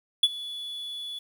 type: tone with ADSR envelope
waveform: triangle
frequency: 3426 Hz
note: A7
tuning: 47 cents flat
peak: -12 dBFS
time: 0.23-1.19 s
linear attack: 5 ms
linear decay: 40 ms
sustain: -20 dB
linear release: 7 ms
effects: 9-bit